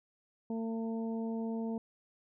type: harmonic tone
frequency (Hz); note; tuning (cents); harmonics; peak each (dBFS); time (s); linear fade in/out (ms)
225.9; A3; +46; 1 / 2 / 3 / 4; -34 / -41 / -47 / -50; 0.5-1.78; 2
effects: none